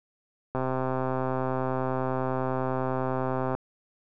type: click train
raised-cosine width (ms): 1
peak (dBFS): -15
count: 391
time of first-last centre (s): 0.55-3.55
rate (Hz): 130
effects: none